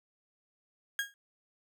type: tone with exponential decay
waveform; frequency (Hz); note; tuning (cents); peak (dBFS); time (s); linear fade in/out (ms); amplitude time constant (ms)
35% pulse; 1633; G#6; -30; -25; 0.99-1.14; 1; 32
effects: none